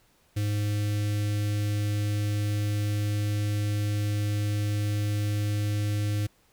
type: tone with notch filter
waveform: square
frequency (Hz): 103.83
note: G#2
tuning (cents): 0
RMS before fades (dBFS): -27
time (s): 0.36-6.27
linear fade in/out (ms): 10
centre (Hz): 920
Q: 0.56
effects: pink hiss -64 dBFS RMS until 6.52 s